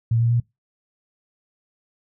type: tone with pitch steps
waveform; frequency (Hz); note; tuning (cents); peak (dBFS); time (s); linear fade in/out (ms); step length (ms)
sine; 115 / 117.01 / 119.06; A#2 / A#2 / A#2; -23 / +7 / +37; -16; 0.11-0.401; 5; 97
effects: noise-tail reverb RT60 0.2 s tail -23 dB re dry